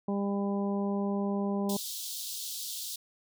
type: harmonic tone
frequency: 200.1 Hz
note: G3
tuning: 36 cents sharp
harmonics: 1 / 2 / 3 / 4 / 5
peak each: -29 / -35 / -39 / -41 / -43 dBFS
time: 0.08-1.77 s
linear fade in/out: 5 ms
type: high-pass noise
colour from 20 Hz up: pink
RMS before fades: -38 dBFS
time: 1.69-2.96 s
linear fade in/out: 5 ms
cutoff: 3400 Hz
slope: 48 dB/octave
effects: none